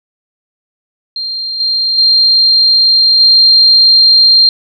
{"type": "tone with level steps", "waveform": "sine", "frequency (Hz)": 4186, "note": "C8", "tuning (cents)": 0, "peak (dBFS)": [-16, -10, -5, -3], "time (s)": [1.16, 4.49], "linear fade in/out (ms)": 2, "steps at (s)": [1.6, 1.98, 3.2], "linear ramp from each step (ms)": 2, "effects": []}